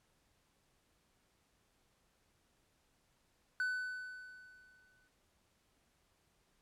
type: tone with exponential decay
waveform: triangle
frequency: 1500 Hz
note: F#6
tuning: 23 cents sharp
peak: -30 dBFS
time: 3.6-5.08 s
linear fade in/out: 1 ms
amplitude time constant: 320 ms
effects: pink hiss -75 dBFS RMS until 6.61 s + low-pass 12000 Hz 12 dB/octave